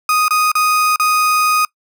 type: tone with dropouts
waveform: 35% pulse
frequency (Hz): 1244.5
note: D#6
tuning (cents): 0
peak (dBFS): -10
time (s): 0.09-1.65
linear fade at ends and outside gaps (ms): 2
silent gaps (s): 0.282-0.307 / 0.517-0.553 / 0.96-0.997
effects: noise-tail reverb RT60 0.1 s tail -24 dB re dry